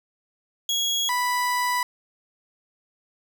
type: tone pair in turn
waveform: 30% pulse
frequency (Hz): 3322 / 987.6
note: G#7 / B5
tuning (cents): 0 / 0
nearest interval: octave + major sixth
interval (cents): 2100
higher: first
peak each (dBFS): -19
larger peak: neither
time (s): 0.69-1.09 / 1.09-1.83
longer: second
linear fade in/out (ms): 2
effects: none